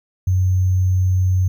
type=tone with sample-and-hold; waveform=sine; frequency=92.5 Hz; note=F#2; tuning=in tune; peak=-13 dBFS; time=0.27-1.48 s; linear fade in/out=5 ms; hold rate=6300 Hz; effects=none